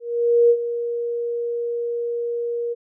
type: tone with ADSR envelope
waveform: sine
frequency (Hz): 472.8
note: A#4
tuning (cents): +24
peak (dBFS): -10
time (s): 0-2.75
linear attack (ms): 500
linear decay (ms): 64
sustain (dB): -12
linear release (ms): 28
effects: none